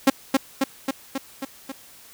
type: tone with echo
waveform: sawtooth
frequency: 269.8 Hz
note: C#4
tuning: 47 cents flat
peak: -8 dBFS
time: 0.07-0.1 s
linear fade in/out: 5 ms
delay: 270 ms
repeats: 6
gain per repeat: -3 dB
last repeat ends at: 1.72 s
effects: white hiss -48 dBFS RMS until 2.13 s